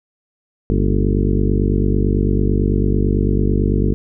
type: harmonic tone with a mistuned harmonic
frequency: 49 Hz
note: G1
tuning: in tune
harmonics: 1 / 2 / 3 / 4 / 5 / 6 / 7 / 8 / 9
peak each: -17 / -20 / -22 / -23 / -24 / -25 / -25 / -26 / -27 dBFS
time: 0.7-3.94 s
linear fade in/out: 0 ms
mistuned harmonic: 4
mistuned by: +96 cents
effects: none